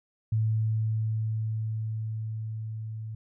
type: tone with level ramp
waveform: sine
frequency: 110 Hz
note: A2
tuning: in tune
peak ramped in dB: -22 to -34 dBFS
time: 0.32-3.15 s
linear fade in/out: 5 ms
effects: none